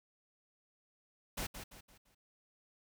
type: noise with echo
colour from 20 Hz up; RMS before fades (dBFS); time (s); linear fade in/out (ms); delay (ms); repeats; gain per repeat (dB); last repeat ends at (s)
pink; -39; 1.37-1.47; 10; 170; 4; -8; 2.15
effects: none